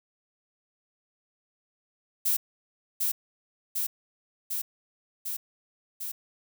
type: noise with echo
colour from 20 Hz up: violet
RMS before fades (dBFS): -25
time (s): 2.25-2.37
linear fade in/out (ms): 10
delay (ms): 750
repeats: 5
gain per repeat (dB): -2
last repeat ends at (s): 6.12
effects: none